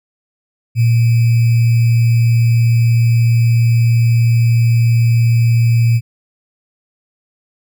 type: tone with sample-and-hold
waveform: sine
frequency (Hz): 116.54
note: A#2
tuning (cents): 0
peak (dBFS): -8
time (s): 0.75-6.01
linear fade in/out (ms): 50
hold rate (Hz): 2450
effects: none